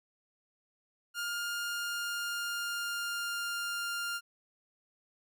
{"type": "tone with pitch glide", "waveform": "sawtooth", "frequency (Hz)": [1411, 1399.6], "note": ["F6", "F6"], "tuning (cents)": [17, 3], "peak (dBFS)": -30, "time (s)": [1.14, 4.21], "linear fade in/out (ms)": 50, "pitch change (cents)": -14, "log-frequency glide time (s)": [1.68, 3.77], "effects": []}